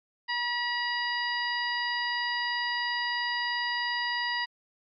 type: harmonic tone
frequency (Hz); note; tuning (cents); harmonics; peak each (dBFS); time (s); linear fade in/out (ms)
963; B5; -44; 1 / 2 / 3 / 4 / 5; -33 / -30 / -37 / -41 / -35; 0.28-4.46; 20
effects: MP3 96 kbps